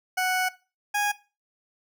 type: tone pair in turn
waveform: 20% pulse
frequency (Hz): 740 / 824.4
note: F#5 / G#5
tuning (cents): 0 / -13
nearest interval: major second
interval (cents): 187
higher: second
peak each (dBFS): -18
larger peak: neither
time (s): 0.17-0.49 / 0.94-1.12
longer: first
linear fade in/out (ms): 10
effects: noise-tail reverb RT60 0.3 s tail -18 dB re dry